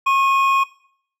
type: tone pair together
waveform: triangle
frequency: 1086.5 / 2489 Hz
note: C#6 / D#7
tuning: -35 / 0 cents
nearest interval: octave + major second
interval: 1435 cents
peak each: -13 / -20 dBFS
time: 0.06-0.64 s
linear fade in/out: 10 ms
effects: noise-tail reverb RT60 0.6 s tail -19 dB re dry